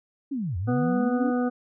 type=linear two-way sweep; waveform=sine; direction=down then up; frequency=293.7 to 82.41 to 293.7 Hz; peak=-26 dBFS; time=0.31-1.31 s; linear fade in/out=10 ms; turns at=0.57 s
type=harmonic tone; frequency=246.9 Hz; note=B3; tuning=in tune; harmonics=1 / 2 / 3 / 5 / 6; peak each=-23 / -29 / -33 / -37 / -39 dBFS; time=0.67-1.5 s; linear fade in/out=20 ms
effects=none